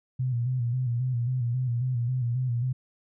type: tone with vibrato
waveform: sine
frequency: 123.47 Hz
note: B2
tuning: in tune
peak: -24 dBFS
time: 0.19-2.73 s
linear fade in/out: 10 ms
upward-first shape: square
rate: 3.7 Hz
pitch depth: 66 cents each way
effects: none